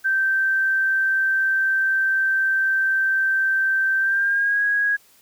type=tone with pitch glide; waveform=sine; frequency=1559 to 1651.7 Hz; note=G6 to G#6; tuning=-10 to -10 cents; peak=-17 dBFS; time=0.04-4.97 s; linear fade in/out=20 ms; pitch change=+100 cents; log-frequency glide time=3.98-4.61 s; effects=white hiss -55 dBFS RMS until 5.21 s